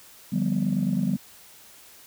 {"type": "chord", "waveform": "sine", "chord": "G dominant seventh", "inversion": "second", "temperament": "just", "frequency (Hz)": [147, 176.4, 196, 245], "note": ["D3", "F3", "G3", "B3"], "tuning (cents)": [2, 18, 0, -14], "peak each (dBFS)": [-29, -27, -24, -27], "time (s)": [0.32, 1.17], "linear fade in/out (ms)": 10, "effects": ["tanh soft clip ceiling -15 dBFS", "white hiss -50 dBFS RMS until 2.06 s"]}